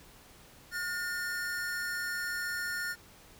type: tone pair together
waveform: square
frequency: 1433 / 1807.1 Hz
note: F6 / A6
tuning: +44 / +46 cents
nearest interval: major third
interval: 402 cents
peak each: -36 / -37 dBFS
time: 0.71-2.96 s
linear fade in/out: 50 ms
effects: pink hiss -56 dBFS RMS until 3.39 s